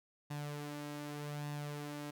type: tone with flanger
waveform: sawtooth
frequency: 146.83 Hz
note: D3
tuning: in tune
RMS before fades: -43 dBFS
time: 0.3-2.11 s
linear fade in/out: 10 ms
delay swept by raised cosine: 1.1 to 3.7 ms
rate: 0.84 Hz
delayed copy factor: +0.5
effects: none